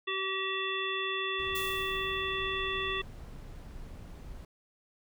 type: harmonic tone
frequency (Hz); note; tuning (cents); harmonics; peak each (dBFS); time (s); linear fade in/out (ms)
383.7; G4; -37; 1 / 3 / 5 / 7 / 9; -37 / -37 / -37 / -37 / -37; 0.07-3.02; 10
type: noise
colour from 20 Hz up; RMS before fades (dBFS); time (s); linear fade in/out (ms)
brown; -45; 1.39-4.45; 2
type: noise with exponential decay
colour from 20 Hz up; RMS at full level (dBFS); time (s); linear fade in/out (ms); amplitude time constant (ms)
blue; -38; 1.55-2.43; 5; 190
effects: none